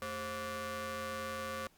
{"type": "ring-modulated tone", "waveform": "sawtooth", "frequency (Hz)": 310.3, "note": "D#4", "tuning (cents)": -5, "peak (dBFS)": -31, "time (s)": [0.02, 1.67], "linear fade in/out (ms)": 0, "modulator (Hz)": 842, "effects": ["pink hiss -67 dBFS RMS until 1.77 s", "Opus 48 kbps"]}